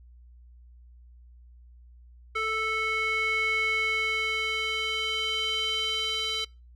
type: tone with band-pass filter sweep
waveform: square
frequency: 440 Hz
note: A4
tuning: in tune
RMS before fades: -28 dBFS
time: 2.35-6.45 s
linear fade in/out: 10 ms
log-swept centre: 1800 to 3500 Hz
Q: 4.3
effects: noise-tail reverb RT60 0.3 s tail -26 dB re dry + added 60 Hz sine -49 dBFS peak until 6.75 s